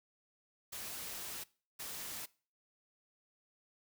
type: noise bursts at uneven times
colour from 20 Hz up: white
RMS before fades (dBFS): -44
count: 2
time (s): 0.72-1.44 / 1.79-2.26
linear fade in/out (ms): 10
effects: noise-tail reverb RT60 0.4 s tail -22 dB re dry